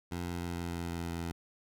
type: tone with pitch glide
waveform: 15% pulse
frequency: 87.31 to 84.58 Hz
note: F2 to E2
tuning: 0 to +45 cents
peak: -29 dBFS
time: 0.11-1.32 s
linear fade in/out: 10 ms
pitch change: -55 cents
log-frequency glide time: 0.24-1.13 s
effects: none